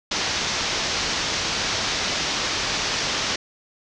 white low-pass noise, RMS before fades -25 dBFS, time 0.11-3.36 s, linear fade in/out 5 ms, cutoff 6200 Hz, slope 48 dB/octave, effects none

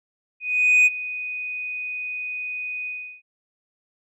sine tone with ADSR envelope, 2489 Hz, D#7, in tune, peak -9 dBFS, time 0.4-3.22 s, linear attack 460 ms, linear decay 30 ms, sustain -18 dB, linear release 350 ms, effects tanh soft clip ceiling -11 dBFS

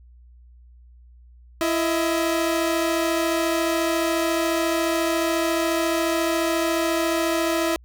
sawtooth tone pair together, 334.1 / 634 Hz, E4 / D#5, +23 / +32 cents, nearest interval major seventh, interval 1109 cents, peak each -18 / -21 dBFS, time 1.61-7.76 s, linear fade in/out 0 ms, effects added 60 Hz sine -46 dBFS peak until 7.84 s

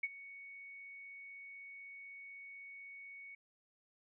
sine tone with ADSR envelope, 2226 Hz, C#7, 7 cents sharp, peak -31 dBFS, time 0.03-3.35 s, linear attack 7 ms, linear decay 37 ms, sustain -18 dB, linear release 5 ms, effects none

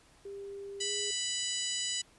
sine tone with pitch glide, 398.1 to 410.7 Hz, G4 to G#4, +27 to -19 cents, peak -40 dBFS, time 0.25-1.11 s, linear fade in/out 5 ms, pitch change +54 cents, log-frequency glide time 0.8-0.9 s
harmonic tone, 987.8 Hz, B5, in tune, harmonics 2 / 3 / 4 / 5 / 6 / 7 / 8 / 9, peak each -44 / -37 / -41 / -40 / -46 / -38 / -40 / -47 dBFS, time 0.8-2.02 s, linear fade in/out 10 ms
effects pink hiss -62 dBFS RMS until 2.18 s + resampled to 24000 Hz

